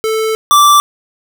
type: tone pair in turn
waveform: square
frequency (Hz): 440 / 1168.2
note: A4 / D6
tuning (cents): 0 / -10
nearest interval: octave + perfect fourth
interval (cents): 1690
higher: second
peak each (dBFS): -13 / -5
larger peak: second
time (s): 0.04-0.35 / 0.51-0.8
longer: first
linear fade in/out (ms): 0
effects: none